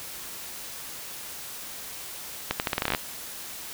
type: accelerating click train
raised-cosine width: 0.3 ms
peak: -8 dBFS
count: 12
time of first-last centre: 2.51-2.949 s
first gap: 89 ms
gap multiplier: 0.82
effects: white hiss -39 dBFS RMS until 3.73 s